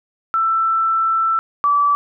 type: tone pair in turn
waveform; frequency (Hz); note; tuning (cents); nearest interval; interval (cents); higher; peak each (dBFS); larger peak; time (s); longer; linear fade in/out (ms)
sine; 1331 / 1154.4; E6 / D6; +16 / -30; major second; 246; first; -14 / -12; second; 0.34-1.39 / 1.64-1.95; first; 0
effects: none